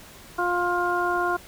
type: harmonic tone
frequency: 352.9 Hz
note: F4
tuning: 18 cents sharp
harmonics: 1 / 2 / 3 / 4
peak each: -27 / -27 / -27 / -27 dBFS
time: 0.38-1.37 s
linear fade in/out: 10 ms
effects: pink hiss -46 dBFS RMS until 1.47 s